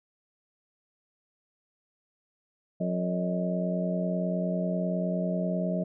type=harmonic tone with a mistuned harmonic; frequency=90 Hz; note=F#2; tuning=47 cents flat; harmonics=2 / 3 / 4 / 5 / 6 / 7; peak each=-28 / -39 / -40 / -39 / -38 / -32 dBFS; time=2.8-5.84 s; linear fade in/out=10 ms; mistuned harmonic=6; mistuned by=+98 cents; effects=none